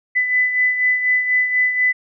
sine beating tone pair, 2000 / 2004.1 Hz, B6 / B6, +21 / +25 cents, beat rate 4.1 Hz, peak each -15 / -23 dBFS, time 0.15-1.93 s, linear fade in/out 20 ms, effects none

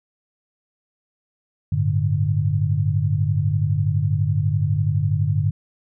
sine chord, G suspended second, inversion none, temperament equal, 98 / 110 / 146.83 Hz, G2 / A2 / D3, 0 / 0 / 0 cents, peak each -21 / -23 / -21 dBFS, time 1.72-5.51 s, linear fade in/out 5 ms, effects none

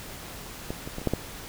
clicks, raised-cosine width 2 ms, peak -17 / -22 / -20 / -25 / -10 / -11 dBFS, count 6, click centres 0.705 / 0.875 / 0.984 / 1.016 / 1.073 / 1.136 s, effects pink hiss -41 dBFS RMS until 1.48 s

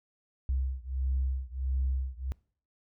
sine beating tone pair, 65 / 66.5 Hz, C2 / C2, -11 / +29 cents, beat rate 1.5 Hz, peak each -30 / -31 dBFS, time 0.49-2.32 s, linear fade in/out 0 ms, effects noise-tail reverb RT60 0.5 s tail -24 dB re dry + tanh soft clip ceiling -22 dBFS

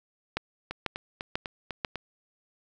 two click trains, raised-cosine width 0.3 ms, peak -18 / -12 dBFS, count 6 / 4, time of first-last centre 0.71-1.957 / 0.37-1.848 s, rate 4.01 / 2.03 Hz, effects none

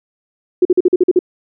sine tone bursts, 361.6 Hz, F#4, 40 cents flat, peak -6 dBFS, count 8, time 0.62-1.191 s, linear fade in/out 5 ms, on 32 ms, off 45 ms, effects none

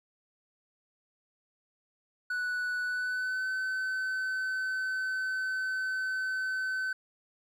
triangle tone with pitch glide, 1480 to 1523.4 Hz, F#6 to G6, 0 to -50 cents, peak -28 dBFS, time 2.3-6.93 s, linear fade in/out 5 ms, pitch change +50 cents, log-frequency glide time 2.83-3.48 s, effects none

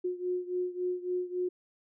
sine beating tone pair, 360 / 363.6 Hz, F#4 / F#4, -47 / -30 cents, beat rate 3.6 Hz, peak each -32 / -35 dBFS, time 0.04-1.49 s, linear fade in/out 10 ms, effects none

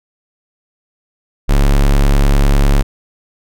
square tone, 35 Hz, C#1, 18 cents sharp, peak -8 dBFS, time 1.48-2.83 s, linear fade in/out 20 ms, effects none

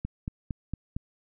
click train, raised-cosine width 5 ms, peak -19 dBFS, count 5, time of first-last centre 0.05-0.965 s, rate 4.37 Hz, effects none

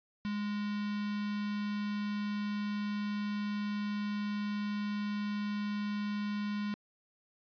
square tone with notch filter, 206.9 Hz, G#3, 6 cents flat, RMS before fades -35 dBFS, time 0.25-6.74 s, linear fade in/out 0 ms, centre 630 Hz, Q 1.6, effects resampled to 11025 Hz

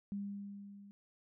sine tone with level ramp, 200.9 Hz, G3, 43 cents sharp, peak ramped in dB -36 to -53 dBFS, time 0.12-0.91 s, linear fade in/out 0 ms, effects none

